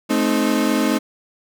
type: chord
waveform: 35% pulse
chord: A diminished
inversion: none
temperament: equal with one note detuned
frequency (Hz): 217 / 261.6 / 311.1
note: A3 / C4 / Eb4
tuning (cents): -24 / 0 / 0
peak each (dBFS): -19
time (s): 0.09-0.99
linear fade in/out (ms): 20
effects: none